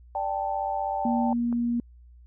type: chord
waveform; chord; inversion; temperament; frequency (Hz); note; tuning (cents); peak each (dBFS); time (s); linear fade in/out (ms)
sine; D suspended fourth; none; equal; 587.3 / 784 / 880; D5 / G5 / A5; 0 / 0 / 0; -33 / -28 / -31; 0.15-1.33; 2
type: tone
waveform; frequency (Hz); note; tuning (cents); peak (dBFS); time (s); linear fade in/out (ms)
sine; 237.5; A#3; +33; -23; 1.05-1.8; 2
type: click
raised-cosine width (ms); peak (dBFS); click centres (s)
1; -26; 1.527
effects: added 60 Hz sine -48 dBFS peak until 2.26 s